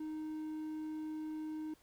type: tone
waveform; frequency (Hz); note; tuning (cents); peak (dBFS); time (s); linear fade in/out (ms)
triangle; 310.5; D#4; -3; -37; 0-1.74; 5
effects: pink hiss -68 dBFS RMS until 1.82 s